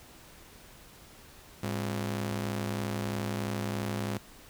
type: ring-modulated tone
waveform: sawtooth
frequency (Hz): 154.7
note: D#3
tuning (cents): -10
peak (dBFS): -24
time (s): 1.63-4.18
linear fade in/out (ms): 5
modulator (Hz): 45.8
effects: pink hiss -53 dBFS RMS until 4.49 s